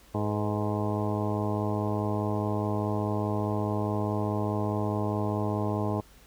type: harmonic tone with a mistuned harmonic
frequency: 104.8 Hz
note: G#2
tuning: 16 cents sharp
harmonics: 1 / 2 / 3 / 4 / 5 / 6 / 7 / 8 / 9 / 10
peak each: -30 / -33 / -34 / -35 / -40 / -36 / -42 / -38 / -42 / -40 dBFS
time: 0.14-6.01 s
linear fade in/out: 10 ms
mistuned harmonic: 5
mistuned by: -73 cents
effects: added 50 Hz sine -57 dBFS peak until 6.26 s + pink hiss -57 dBFS RMS until 6.26 s